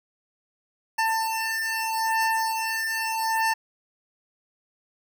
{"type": "beating tone pair", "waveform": "25% pulse", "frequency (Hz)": [893, 893.8], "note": ["A5", "A5"], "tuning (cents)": [25, 27], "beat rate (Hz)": 0.8, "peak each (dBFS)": -23, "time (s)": [0.98, 3.54], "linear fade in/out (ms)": 10, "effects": []}